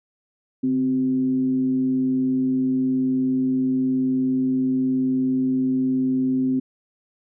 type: tone with frequency modulation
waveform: sine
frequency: 260 Hz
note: C4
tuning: 11 cents flat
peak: -18 dBFS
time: 0.63-6.6 s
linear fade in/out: 10 ms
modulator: 121 Hz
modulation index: 0.28
effects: none